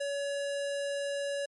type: tone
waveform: square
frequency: 565 Hz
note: C#5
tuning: 33 cents sharp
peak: -32 dBFS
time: 0-1.46 s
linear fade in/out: 10 ms
effects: MP3 48 kbps